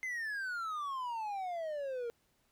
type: exponential sweep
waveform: triangle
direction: down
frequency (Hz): 2084 to 460.9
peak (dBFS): -34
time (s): 0.03-2.1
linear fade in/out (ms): 0
effects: pink hiss -74 dBFS RMS until 2.51 s